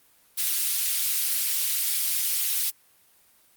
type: high-pass noise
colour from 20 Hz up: white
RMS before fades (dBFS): -25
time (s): 0.37-2.71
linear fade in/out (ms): 20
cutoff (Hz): 2900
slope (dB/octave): 12
effects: white hiss -60 dBFS RMS until 3.56 s + Opus 32 kbps